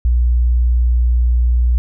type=tone; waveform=sine; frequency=60.2 Hz; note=B1; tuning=44 cents flat; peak=-10 dBFS; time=0.05-1.78 s; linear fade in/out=0 ms; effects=none